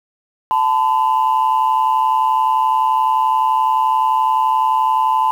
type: tone pair together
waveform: sine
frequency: 880 / 1011.6 Hz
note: A5 / B5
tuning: 0 / +41 cents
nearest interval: major second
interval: 241 cents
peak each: -14 dBFS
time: 0.51-5.31 s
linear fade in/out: 0 ms
effects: tanh soft clip ceiling -7 dBFS + 7-bit